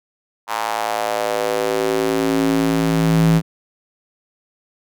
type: tone with high-pass filter sweep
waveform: square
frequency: 54.9 Hz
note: A1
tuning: 3 cents flat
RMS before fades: -18 dBFS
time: 0.47-3.42 s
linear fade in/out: 50 ms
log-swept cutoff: 940 to 150 Hz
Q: 3
effects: none